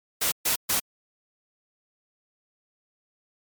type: noise bursts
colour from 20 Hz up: white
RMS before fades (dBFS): -24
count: 3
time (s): 0.21-0.8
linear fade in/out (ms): 10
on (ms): 110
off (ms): 130
effects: MP3 96 kbps